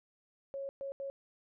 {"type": "tone bursts at uneven times", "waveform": "sine", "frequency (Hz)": 550, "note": "C#5", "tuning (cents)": -14, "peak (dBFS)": -37, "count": 3, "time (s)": [[0.54, 0.69], [0.81, 0.92], [1, 1.1]], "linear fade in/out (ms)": 0, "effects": []}